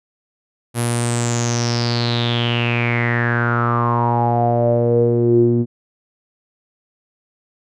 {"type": "tone with low-pass filter sweep", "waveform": "sawtooth", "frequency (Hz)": 118.8, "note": "A#2", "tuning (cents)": 33, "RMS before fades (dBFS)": -17, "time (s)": [0.74, 5.66], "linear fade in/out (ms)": 50, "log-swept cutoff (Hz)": [11000, 290], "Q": 8.2, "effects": []}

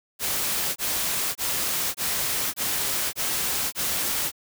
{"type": "noise bursts", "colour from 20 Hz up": "white", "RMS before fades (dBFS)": -26, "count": 7, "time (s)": [0.19, 4.318], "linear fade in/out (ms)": 50, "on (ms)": 570, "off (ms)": 23, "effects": []}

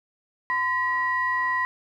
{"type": "tone pair together", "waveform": "sine", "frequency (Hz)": [1020.1, 1918], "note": ["C6", "A#6"], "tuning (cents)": [-44, 49], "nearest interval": "major seventh", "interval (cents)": 1093, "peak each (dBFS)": -24, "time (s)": [0.5, 1.65], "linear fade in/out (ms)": 0, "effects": ["tanh soft clip ceiling -14 dBFS", "10-bit"]}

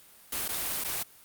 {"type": "noise with dropouts", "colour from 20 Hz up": "white", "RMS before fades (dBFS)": -32, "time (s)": [0.32, 1.03], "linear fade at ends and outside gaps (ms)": 5, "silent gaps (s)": [[0.48, 0.488], [0.84, 0.845]], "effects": ["white hiss -55 dBFS RMS until 1.24 s", "Opus 32 kbps"]}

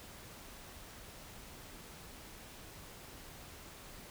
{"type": "silence", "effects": ["pink hiss -52 dBFS RMS until 4.1 s"]}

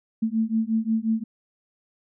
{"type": "beating tone pair", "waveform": "sine", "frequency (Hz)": [220, 225.6], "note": ["A3", "A3"], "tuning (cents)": [0, 44], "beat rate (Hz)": 5.6, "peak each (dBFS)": -24, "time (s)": [0.22, 1.24], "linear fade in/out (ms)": 10, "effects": []}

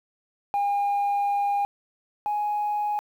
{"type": "tone pair in turn", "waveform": "sine", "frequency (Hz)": [809, 833.2], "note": ["G#5", "G#5"], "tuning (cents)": [-46, 5], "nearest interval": "minor second", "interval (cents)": 51, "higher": "second", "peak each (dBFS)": [-19, -22], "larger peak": "first", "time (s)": [[0.54, 1.65], [2.26, 2.99]], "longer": "first", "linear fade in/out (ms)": 0, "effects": ["tanh soft clip ceiling -20 dBFS", "9-bit"]}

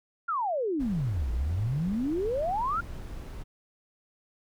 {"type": "exponential two-way sweep", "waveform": "sine", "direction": "down then up", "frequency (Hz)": [1435, 54.8, 1435], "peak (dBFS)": -26, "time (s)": [0.28, 2.81], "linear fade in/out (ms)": 10, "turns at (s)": 1.32}
{"type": "noise", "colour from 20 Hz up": "brown", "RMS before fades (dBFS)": -39, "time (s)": [0.79, 3.44], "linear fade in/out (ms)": 20}
{"effects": []}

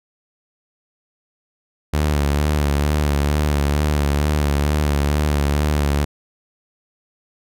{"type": "tone with vibrato", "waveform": "sawtooth", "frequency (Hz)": 73.3, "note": "D2", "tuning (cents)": -3, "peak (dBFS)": -12, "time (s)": [1.93, 6.05], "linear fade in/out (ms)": 10, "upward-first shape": "sine", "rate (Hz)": 2.2, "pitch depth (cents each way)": 49, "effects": []}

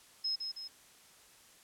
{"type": "tone with echo", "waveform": "sine", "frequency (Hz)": 5150, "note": "E8", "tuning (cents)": -41, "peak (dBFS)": -31, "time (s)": [0.24, 0.36], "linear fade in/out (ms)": 10, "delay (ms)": 160, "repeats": 2, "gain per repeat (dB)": -5, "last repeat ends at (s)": 0.68, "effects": ["white hiss -60 dBFS RMS until 1.63 s", "low-pass 11000 Hz 12 dB/octave"]}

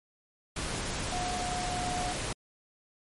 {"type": "tone in noise", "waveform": "sine", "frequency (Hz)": 722, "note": "F#5", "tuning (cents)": -43, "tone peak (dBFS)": -33, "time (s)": [1.12, 2.13], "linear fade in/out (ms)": 5, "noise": "pink", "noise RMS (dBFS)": -34, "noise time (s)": [0.56, 2.33], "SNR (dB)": -2, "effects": ["MP3 48 kbps"]}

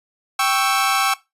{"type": "chord", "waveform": "sawtooth", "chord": "C# diminished", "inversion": "second", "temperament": "equal", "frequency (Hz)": [784, 1108.7, 1318.5], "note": ["G5", "C#6", "E6"], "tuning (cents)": [0, 0, 0], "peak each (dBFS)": -17, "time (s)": [0.39, 1.14], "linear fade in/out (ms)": 5, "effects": ["noise-tail reverb RT60 0.2 s tail -18 dB re dry", "resampled to 32000 Hz"]}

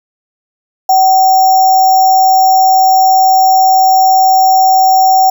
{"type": "tone with sample-and-hold", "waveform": "sine", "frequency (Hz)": 759, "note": "F#5", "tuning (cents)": 44, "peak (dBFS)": -4, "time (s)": [0.89, 5.3], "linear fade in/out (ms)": 5, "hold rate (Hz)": 6300, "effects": []}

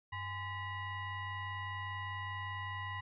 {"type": "tone with frequency modulation", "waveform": "sine", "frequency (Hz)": 1022, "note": "C6", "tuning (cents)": -41, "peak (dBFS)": -38, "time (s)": [0.12, 3.01], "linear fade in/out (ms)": 10, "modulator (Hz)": 925, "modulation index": 1.4, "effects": []}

